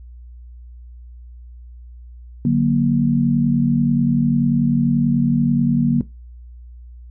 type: chord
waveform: sine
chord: D augmented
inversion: none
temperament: equal with one note detuned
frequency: 146.83 / 185 / 236.2 Hz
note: D3 / F#3 / A#3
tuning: 0 / 0 / +23 cents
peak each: -18 / -20 / -16 dBFS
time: 2.45-6.01 s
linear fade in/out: 2 ms
effects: noise-tail reverb RT60 0.2 s tail -17 dB re dry + added 60 Hz sine -36 dBFS peak until 7.1 s